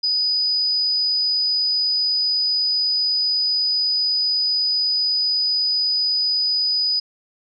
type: tone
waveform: sine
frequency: 4972 Hz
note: D#8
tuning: 2 cents flat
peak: -17 dBFS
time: 0.03-7 s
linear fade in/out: 10 ms
effects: none